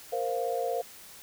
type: chord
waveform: sine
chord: Bb suspended second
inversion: none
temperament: equal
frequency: 466.2 / 523.3 / 698.5 Hz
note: Bb4 / C5 / F5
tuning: 0 / 0 / 0 cents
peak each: -32 dBFS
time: 0.12-0.82 s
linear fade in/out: 10 ms
effects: white hiss -49 dBFS RMS until 1.22 s